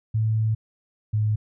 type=tone pair in turn; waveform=sine; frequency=110 / 107.12 Hz; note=A2 / A2; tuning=0 / -46 cents; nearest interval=unison; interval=46 cents; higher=first; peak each=-19 dBFS; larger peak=neither; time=0.14-0.55 / 1.13-1.36 s; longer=first; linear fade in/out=10 ms; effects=none